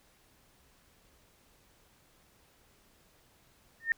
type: tone with exponential growth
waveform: sine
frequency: 1824 Hz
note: A#6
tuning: 38 cents flat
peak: -20 dBFS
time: 3.8-3.92 s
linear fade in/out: 1 ms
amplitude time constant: 25 ms
effects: pink hiss -65 dBFS RMS until 3.97 s